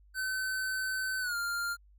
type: tone with pitch glide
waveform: square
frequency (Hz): 1525 to 1398.4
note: G6 to F6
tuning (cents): -48 to +2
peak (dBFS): -32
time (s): 0.14-1.77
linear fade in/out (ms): 50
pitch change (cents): -150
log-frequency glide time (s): 1.2-1.36
effects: added 50 Hz sine -57 dBFS peak until 1.98 s